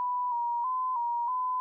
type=tone with pitch steps; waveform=sine; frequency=989 / 949 / 1019 / 948 / 1010 Hz; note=B5 / A#5 / C6 / A#5 / B5; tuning=+2 / +31 / -46 / +29 / +39 cents; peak=-27 dBFS; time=0-1.6 s; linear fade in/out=0 ms; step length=320 ms; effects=none